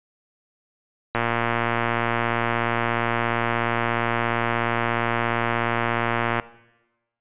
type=click train; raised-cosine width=0.5 ms; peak=-7 dBFS; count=615; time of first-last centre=1.15-6.398 s; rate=117 Hz; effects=noise-tail reverb RT60 1.0 s tail -18 dB re dry + resampled to 8000 Hz